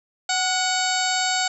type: harmonic tone with a mistuned harmonic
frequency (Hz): 747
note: F#5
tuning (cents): +16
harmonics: 1 / 2 / 3 / 4 / 5 / 6 / 7 / 8 / 9 / 10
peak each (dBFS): -25 / -27 / -31 / -32 / -30 / -28 / -36 / -37 / -36 / -28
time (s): 0.29-1.48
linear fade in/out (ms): 5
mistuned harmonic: 2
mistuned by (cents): -46
effects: none